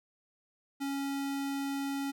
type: tone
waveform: square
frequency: 277.2 Hz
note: C#4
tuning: in tune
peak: -33 dBFS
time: 0.8-2.12 s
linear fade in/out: 20 ms
effects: none